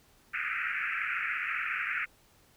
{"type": "band-pass noise", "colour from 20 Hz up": "pink", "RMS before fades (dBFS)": -33, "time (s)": [0.33, 2.06], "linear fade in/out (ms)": 20, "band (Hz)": [1300, 2600], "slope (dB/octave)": 96, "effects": ["pink hiss -63 dBFS RMS until 2.56 s"]}